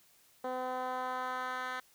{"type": "tone with band-pass filter sweep", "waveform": "10% pulse", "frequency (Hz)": 254.7, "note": "C4", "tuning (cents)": -46, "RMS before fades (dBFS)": -37, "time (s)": [0.44, 1.8], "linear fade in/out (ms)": 5, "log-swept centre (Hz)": [560, 1800], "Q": 1.3, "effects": ["white hiss -65 dBFS RMS until 1.94 s"]}